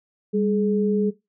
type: tone pair together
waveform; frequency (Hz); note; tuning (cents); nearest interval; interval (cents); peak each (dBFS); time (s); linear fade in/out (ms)
sine; 199.9 / 422.5; G3 / G#4; +34 / +30; octave + minor second; 1296; -21; 0.33-1.11; 20
effects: noise-tail reverb RT60 0.2 s tail -18 dB re dry